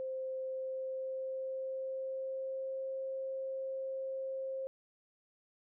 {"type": "tone with pitch glide", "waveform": "sine", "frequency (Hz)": [523.3, 531.5], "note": ["C5", "C5"], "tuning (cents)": [0, 27], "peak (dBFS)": -36, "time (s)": [0, 4.67], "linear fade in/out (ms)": 0, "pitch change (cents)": 27, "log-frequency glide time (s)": [0.41, 2.91], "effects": []}